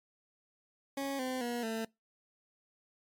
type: tone with pitch steps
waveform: 20% pulse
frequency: 275.5 / 257.1 / 239.8 / 223.8 Hz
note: C#4 / C4 / A#3 / A3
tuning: -11 / -30 / +49 / +30 cents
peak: -29 dBFS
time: 0.97-1.85 s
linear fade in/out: 5 ms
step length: 220 ms
effects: noise-tail reverb RT60 0.2 s tail -24 dB re dry + MP3 96 kbps